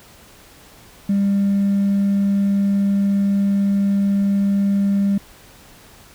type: tone with hard clipping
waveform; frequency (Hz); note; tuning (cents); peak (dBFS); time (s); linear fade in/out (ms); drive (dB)
triangle; 199; G3; +26; -14; 1.09-5.18; 5; 2
effects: pink hiss -46 dBFS RMS until 6.14 s